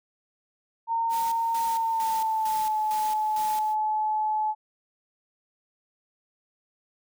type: tone with pitch glide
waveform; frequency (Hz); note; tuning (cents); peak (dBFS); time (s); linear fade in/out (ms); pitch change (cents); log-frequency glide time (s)
sine; 916 to 859.6; A#5 to A5; -31 to -41; -23; 0.87-4.55; 50; -110; 1.64-2.78
type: noise with tremolo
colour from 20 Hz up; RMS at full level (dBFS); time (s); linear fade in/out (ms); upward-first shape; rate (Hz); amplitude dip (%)
white; -39; 1.09-3.76; 50; square; 2.2; 75
effects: none